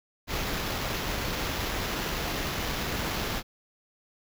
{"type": "noise with sample-and-hold", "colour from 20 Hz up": "pink", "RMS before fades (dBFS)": -31, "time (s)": [0.27, 3.43], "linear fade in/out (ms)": 50, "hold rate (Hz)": 8820, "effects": []}